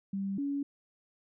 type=tone pair in turn; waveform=sine; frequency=196 / 281.9 Hz; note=G3 / C#4; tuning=0 / +29 cents; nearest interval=tritone; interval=629 cents; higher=second; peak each=-31 / -30 dBFS; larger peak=second; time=0.13-0.38 / 0.38-0.63 s; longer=neither; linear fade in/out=5 ms; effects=none